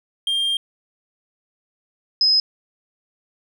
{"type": "tone pair in turn", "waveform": ["triangle", "sine"], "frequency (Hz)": [3200, 5080], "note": ["G7", "D#8"], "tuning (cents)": [35, 35], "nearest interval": "minor sixth", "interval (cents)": 800, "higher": "second", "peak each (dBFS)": [-17, -13], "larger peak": "second", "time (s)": [[0.27, 0.57], [2.21, 2.4]], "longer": "first", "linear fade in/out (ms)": 2, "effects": []}